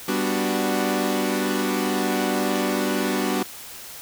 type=chord; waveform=sawtooth; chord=G major seventh; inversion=none; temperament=equal; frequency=196 / 246.9 / 293.7 / 370 Hz; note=G3 / B3 / D4 / F#4; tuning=0 / 0 / 0 / 0 cents; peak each=-23 dBFS; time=0.08-3.43 s; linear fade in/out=5 ms; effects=white hiss -39 dBFS RMS until 4.01 s